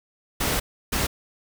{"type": "noise bursts at uneven times", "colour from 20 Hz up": "pink", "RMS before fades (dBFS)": -24, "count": 2, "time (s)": [[0.4, 0.6], [0.92, 1.07]], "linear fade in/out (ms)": 10, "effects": []}